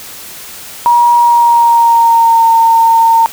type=tone with pitch glide; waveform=sine; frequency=953 to 912.6 Hz; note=A#5 to A#5; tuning=+38 to -37 cents; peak=-4 dBFS; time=0.86-3.26 s; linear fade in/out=0 ms; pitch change=-75 cents; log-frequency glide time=1.12-2.47 s; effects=white hiss -29 dBFS RMS until 3.32 s